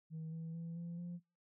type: tone with pitch steps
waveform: sine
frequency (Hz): 159.7 / 163.24 / 166.87 / 170.57 / 174.36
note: D#3 / E3 / E3 / F3 / F3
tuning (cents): +45 / -17 / +21 / -41 / -3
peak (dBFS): -40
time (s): 0.1-1.2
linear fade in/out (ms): 50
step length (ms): 220
effects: noise-tail reverb RT60 0.3 s tail -25 dB re dry + tanh soft clip ceiling -40 dBFS